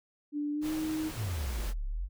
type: tone with pitch glide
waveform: sine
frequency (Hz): 293.7 to 313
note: D4 to D#4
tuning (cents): 0 to +10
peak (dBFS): -30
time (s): 0.32-1.12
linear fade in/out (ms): 50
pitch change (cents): +110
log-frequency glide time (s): 0.53-0.72
type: noise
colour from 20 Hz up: pink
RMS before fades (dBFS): -42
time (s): 0.61-1.74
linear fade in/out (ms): 50
type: exponential two-way sweep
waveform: sine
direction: down then up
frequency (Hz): 121 to 33 to 50.4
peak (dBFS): -31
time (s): 1.15-2.09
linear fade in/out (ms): 50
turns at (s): 1.85
effects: none